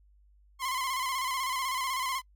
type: tone with vibrato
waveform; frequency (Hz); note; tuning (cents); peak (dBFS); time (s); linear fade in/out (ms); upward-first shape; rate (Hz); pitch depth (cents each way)
sawtooth; 1046.5; C6; 0; -26; 0.59-2.22; 50; square; 16; 52
effects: noise-tail reverb RT60 0.1 s tail -26 dB re dry + added 50 Hz sine -58 dBFS peak until 2.35 s